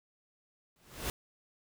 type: noise with exponential growth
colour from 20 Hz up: pink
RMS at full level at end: -32 dBFS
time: 0.76-1.1 s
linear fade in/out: 1 ms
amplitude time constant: 72 ms
effects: none